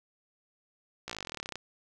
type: slowing click train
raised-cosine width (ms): 0.2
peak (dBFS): -20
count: 21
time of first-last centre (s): 1.08-1.556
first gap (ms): 16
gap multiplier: 1.04
effects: none